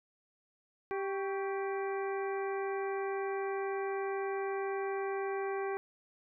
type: harmonic tone with a mistuned harmonic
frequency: 392 Hz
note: G4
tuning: in tune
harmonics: 1 / 2 / 3 / 4 / 5 / 6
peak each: -34 / -40 / -44 / -46 / -48 / -50 dBFS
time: 0.91-5.77 s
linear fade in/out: 0 ms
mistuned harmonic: 3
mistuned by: -76 cents
effects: none